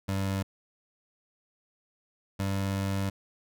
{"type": "tone pair in turn", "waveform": "25% pulse", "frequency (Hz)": [97.1, 97.72], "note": ["G2", "G2"], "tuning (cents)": [-16, -5], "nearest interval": "unison", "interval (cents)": 11, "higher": "second", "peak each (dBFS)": -24, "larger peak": "neither", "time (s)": [[0.08, 0.43], [2.39, 3.1]], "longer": "second", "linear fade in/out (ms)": 10, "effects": []}